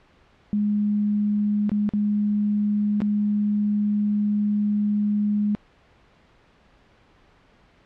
sine tone with dropouts, 207.7 Hz, G#3, in tune, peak -19 dBFS, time 0.53-5.55 s, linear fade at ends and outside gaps 0 ms, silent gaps 1.694-1.717 / 1.891-1.936 / 3.004-3.018 s, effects pink hiss -57 dBFS RMS until 7.85 s + low-pass 3000 Hz 12 dB/octave

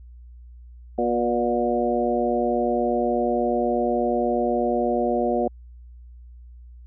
harmonic tone with a mistuned harmonic, 120 Hz, B2, 49 cents flat, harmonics 2 / 3 / 4 / 5 / 6, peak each -26 / -26 / -26 / -26 / -26 dBFS, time 0.98-5.48 s, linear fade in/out 5 ms, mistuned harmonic 5, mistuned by -24 cents, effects added 60 Hz sine -41 dBFS peak until 6.86 s

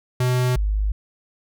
square / sine tone pair in turn, 125.7 / 51.26 Hz, B2 / G#1, +31 / -22 cents, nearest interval octave + major third, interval 1553 cents, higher first, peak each -18 dBFS, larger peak neither, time 0.2-0.56 / 0.56-0.92 s, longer neither, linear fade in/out 5 ms, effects none

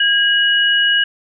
sine tone pair together, 1633.2 / 2910 Hz, G#6 / F#7, -29 / -29 cents, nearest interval minor seventh, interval 1000 cents, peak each -14 dBFS, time 0-1.04 s, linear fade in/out 5 ms, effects none

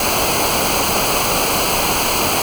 pink noise with comb filter, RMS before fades -17 dBFS, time 0-2.42 s, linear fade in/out 2 ms, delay 0.55 ms, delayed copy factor -0.7, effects none

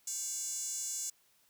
square tone with high-pass filter, 316.2 Hz, D#4, 28 cents sharp, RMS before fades -38 dBFS, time 0.07-1.1 s, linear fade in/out 5 ms, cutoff 7000 Hz, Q 6, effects white hiss -69 dBFS RMS until 1.49 s

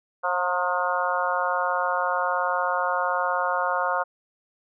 harmonic tone with a mistuned harmonic, 178.7 Hz, F3, 40 cents sharp, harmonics 3 / 4 / 5 / 6 / 7 / 8, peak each -29 / -29 / -29 / -29 / -29 / -29 dBFS, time 0.23-4.04 s, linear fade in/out 20 ms, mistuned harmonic 5, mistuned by +44 cents, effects none

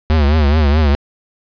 square tone with vibrato, 74.7 Hz, D2, 30 cents sharp, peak -10 dBFS, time 0.1-0.95 s, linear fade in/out 0 ms, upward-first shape triangle, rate 4.7 Hz, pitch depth 140 cents each way, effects resampled to 11025 Hz + 8-bit

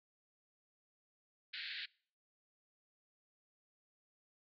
white band-pass noise, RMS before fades -45 dBFS, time 1.53-1.86 s, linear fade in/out 10 ms, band 1500 to 4500 Hz, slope 96 dB/octave, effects noise-tail reverb RT60 0.5 s tail -25 dB re dry

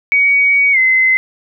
sine tone with pitch glide, 2252 to 2053 Hz, C#7 to C7, +27 to -33 cents, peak -8 dBFS, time 0.12-1.17 s, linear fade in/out 0 ms, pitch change -160 cents, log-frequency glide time 0.72-0.78 s, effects none

